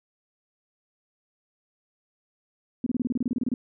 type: tone bursts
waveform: sine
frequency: 246.9 Hz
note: B3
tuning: in tune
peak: -22 dBFS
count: 14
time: 2.84-3.54 s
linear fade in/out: 2 ms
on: 24 ms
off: 28 ms
effects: none